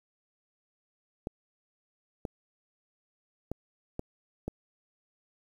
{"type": "clicks", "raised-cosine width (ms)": 2, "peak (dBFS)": -20, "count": 5, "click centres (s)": [1.271, 2.252, 3.516, 3.994, 4.48], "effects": ["9-bit"]}